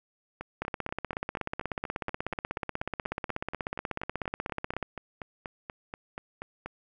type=two click trains; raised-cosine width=0.5 ms; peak=-16 / -22 dBFS; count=70 / 27; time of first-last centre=0.62-4.827 / 0.41-6.66 s; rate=16.4 / 4.16 Hz; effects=none